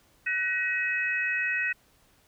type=tone cluster; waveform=sine; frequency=1500 / 1900 / 2554 Hz; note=F#6 / A#6 / D#7; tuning=+23 / +33 / +45 cents; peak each=-32 / -28 / -30 dBFS; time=0.26-1.73 s; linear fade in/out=10 ms; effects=pink hiss -63 dBFS RMS until 2.27 s